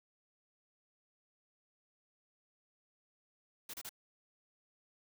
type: noise bursts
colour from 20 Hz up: white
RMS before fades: -45 dBFS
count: 3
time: 3.69-3.893 s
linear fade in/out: 5 ms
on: 47 ms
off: 31 ms
effects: none

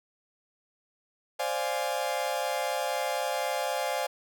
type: chord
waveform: 40% pulse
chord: D half-diminished seventh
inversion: third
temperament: equal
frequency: 523.3 / 587.3 / 698.5 / 830.6 Hz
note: C5 / D5 / F5 / Ab5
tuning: 0 / 0 / 0 / 0 cents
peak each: -33 dBFS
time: 1.39-4.07 s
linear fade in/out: 10 ms
effects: none

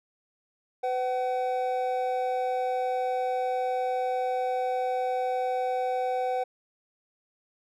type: tone pair together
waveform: triangle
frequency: 505 / 756.6 Hz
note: B4 / F#5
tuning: +39 / +38 cents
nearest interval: perfect fifth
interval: 699 cents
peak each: -27 / -26 dBFS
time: 0.83-6.44 s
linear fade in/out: 10 ms
effects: none

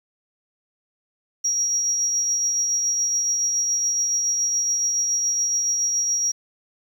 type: tone with tremolo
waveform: sine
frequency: 5680 Hz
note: F8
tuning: 28 cents sharp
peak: -17 dBFS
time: 1.44-6.32 s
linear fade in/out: 10 ms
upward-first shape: triangle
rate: 7.1 Hz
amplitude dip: 35%
effects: tanh soft clip ceiling -14 dBFS + 8-bit

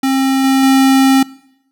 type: tone with level steps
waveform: square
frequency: 267.3 Hz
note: C4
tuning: 37 cents sharp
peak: -12 / -10 / -8 dBFS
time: 0.03-1.23 s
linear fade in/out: 5 ms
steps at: 0.44 / 0.63 s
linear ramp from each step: 2 ms
effects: noise-tail reverb RT60 0.8 s tail -22 dB re dry

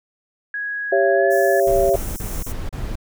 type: tone with pitch glide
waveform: sine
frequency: 1661.2 to 1714.8 Hz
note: G#6 to A6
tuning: 0 to -45 cents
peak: -23 dBFS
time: 0.54-1.6 s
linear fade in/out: 2 ms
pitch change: +55 cents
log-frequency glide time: 1.14-1.27 s
type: chord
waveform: sine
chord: C# diminished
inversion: second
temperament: equal with one note detuned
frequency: 392 / 554.4 / 675.4 Hz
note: G4 / C#5 / E5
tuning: 0 / 0 / +42 cents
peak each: -18 dBFS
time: 0.92-1.96 s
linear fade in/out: 5 ms
type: high-pass noise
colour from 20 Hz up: white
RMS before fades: -35 dBFS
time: 1.3-2.53 s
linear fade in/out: 20 ms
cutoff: 5400 Hz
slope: 96 dB/octave
type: noise bursts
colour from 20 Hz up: brown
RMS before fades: -26 dBFS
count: 5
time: 1.67-2.956 s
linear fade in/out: 5 ms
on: 230 ms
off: 34 ms
effects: none

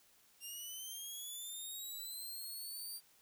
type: linear sweep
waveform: 10% pulse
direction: up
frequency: 2773 to 4696 Hz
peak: -37 dBFS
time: 0.4-3.01 s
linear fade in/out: 50 ms
effects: white hiss -68 dBFS RMS until 3.21 s

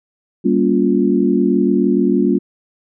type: chord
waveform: sine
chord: G half-diminished seventh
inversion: none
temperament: just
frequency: 196 / 235.2 / 282.2 / 352.8 Hz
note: G3 / Bb3 / Db4 / F4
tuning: 0 / +16 / +31 / +18 cents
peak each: -17 dBFS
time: 0.44-2.39 s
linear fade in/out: 20 ms
effects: none

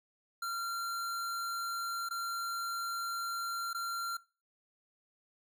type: tone with dropouts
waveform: square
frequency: 1375 Hz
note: F6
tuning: 27 cents flat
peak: -35 dBFS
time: 0.42-4.17 s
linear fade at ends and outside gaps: 5 ms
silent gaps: 2.089-2.108 / 3.732-3.746 s
effects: noise-tail reverb RT60 0.3 s tail -19 dB re dry

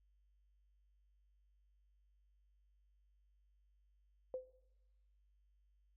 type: tone with exponential decay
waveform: sine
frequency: 513 Hz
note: C5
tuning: 34 cents flat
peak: -36 dBFS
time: 4.34-4.52 s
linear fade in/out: 1 ms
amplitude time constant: 37 ms
effects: noise-tail reverb RT60 1.0 s tail -20 dB re dry + added 50 Hz sine -70 dBFS peak until 5.96 s

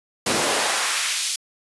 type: noise with high-pass filter sweep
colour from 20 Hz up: pink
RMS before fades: -22 dBFS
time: 0.26-1.36 s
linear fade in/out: 5 ms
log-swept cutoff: 210 to 4500 Hz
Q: 0.95
effects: resampled to 24000 Hz

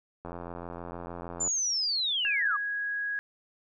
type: click train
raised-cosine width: 1 ms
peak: -25 dBFS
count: 107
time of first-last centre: 0.25-1.475 s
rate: 86.5 Hz
type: linear sweep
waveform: sine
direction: down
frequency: 7250 to 1108.7 Hz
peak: -26 dBFS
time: 1.4-2.57 s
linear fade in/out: 10 ms
type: tone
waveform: sine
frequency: 1657 Hz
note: G#6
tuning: 4 cents flat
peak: -29 dBFS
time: 2.25-3.19 s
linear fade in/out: 0 ms
effects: none

